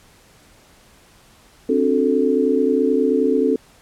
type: chord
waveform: sine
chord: D dominant seventh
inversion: third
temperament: just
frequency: 264.3 / 293.7 / 367.1 / 440.5 Hz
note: C4 / D4 / F#4 / A4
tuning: +18 / 0 / -14 / +2 cents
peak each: -19 / -22 / -23 / -18 dBFS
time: 1.69-3.56 s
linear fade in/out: 5 ms
effects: pink hiss -51 dBFS RMS until 3.81 s + low-pass 12000 Hz 12 dB/octave